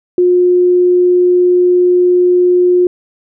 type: tone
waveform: sine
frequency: 358.3 Hz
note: F4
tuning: 44 cents sharp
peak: -6 dBFS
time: 0.18-2.87 s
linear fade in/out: 2 ms
effects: none